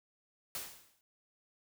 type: noise with exponential decay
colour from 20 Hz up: white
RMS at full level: -38 dBFS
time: 0.55-1.01 s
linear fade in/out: 1 ms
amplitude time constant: 100 ms
effects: none